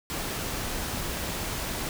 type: noise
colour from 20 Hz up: pink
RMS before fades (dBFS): -32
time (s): 0.1-1.89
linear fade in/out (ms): 0
effects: none